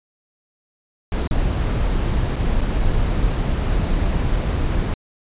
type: noise with dropouts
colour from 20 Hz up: brown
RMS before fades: -19 dBFS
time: 1.12-4.94 s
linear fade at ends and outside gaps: 2 ms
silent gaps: 1.275-1.31 / 2.359-2.363 / 2.61-2.614 s
effects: resampled to 8000 Hz